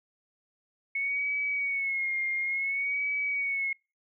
sine tone with vibrato, 2200 Hz, C#7, 14 cents flat, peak -27 dBFS, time 0.95-3.73 s, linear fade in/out 5 ms, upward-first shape sine, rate 0.57 Hz, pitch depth 63 cents each way, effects noise-tail reverb RT60 0.3 s tail -26 dB re dry

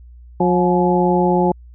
harmonic tone with a mistuned harmonic, 179.4 Hz, F3, 47 cents sharp, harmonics 1 / 2 / 3 / 4 / 5, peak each -17 / -17 / -22 / -23 / -19 dBFS, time 0.4-1.52 s, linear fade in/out 5 ms, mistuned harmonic 5, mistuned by -86 cents, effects added 60 Hz sine -38 dBFS peak until 1.74 s

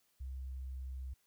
sine tone with pitch glide, 65.41 to 65.03 Hz, C2 to C2, 0 to -10 cents, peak -40 dBFS, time 0.2-1.14 s, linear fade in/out 10 ms, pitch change -10 cents, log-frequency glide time 0.42-0.95 s, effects white hiss -75 dBFS RMS until 1.26 s

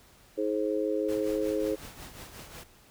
harmonic tone, 106.1 Hz, G#2, 38 cents sharp, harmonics 3 / 4 / 5, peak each -31 / -30 / -31 dBFS, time 0.37-1.76 s, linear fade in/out 20 ms
pink noise with tremolo, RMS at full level -43 dBFS, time 1.08-2.64 s, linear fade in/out 10 ms, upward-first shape triangle, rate 5.5 Hz, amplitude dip 65%
effects pink hiss -58 dBFS RMS until 2.9 s

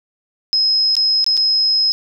sine tone with dropouts, 5120 Hz, D#8, 49 cents sharp, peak -12 dBFS, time 0.53-1.92 s, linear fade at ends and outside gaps 0 ms, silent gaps 0.953-0.967 / 1.243-1.264 / 1.369-1.375 s, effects none

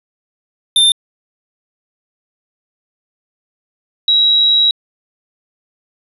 square / sine tone pair in turn, 3590 / 3863 Hz, A7 / B7, +34 / -39 cents, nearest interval minor second, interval 127 cents, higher second, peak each -8 dBFS, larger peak neither, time 0.76-0.92 / 4.08-4.71 s, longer second, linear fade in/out 2 ms, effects resampled to 32000 Hz

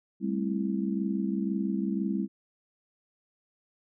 sine chord, A minor seventh, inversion third, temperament just, 198 / 220 / 264 / 330 Hz, G3 / A3 / C4 / E4, +18 / 0 / +16 / +2 cents, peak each -29 / -35 / -34 / -34 dBFS, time 0.2-2.28 s, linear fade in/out 50 ms, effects none

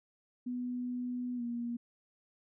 sine tone with pitch glide, 247.2 to 237.5 Hz, B3 to A#3, +2 to +33 cents, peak -34 dBFS, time 0.46-1.77 s, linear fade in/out 10 ms, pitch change -69 cents, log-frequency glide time 1.36-1.42 s, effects none

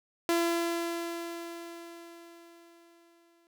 sawtooth tone with exponential decay, 338.7 Hz, E4, 47 cents sharp, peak -20 dBFS, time 0.29-3.47 s, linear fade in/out 1 ms, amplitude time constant 690 ms, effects none

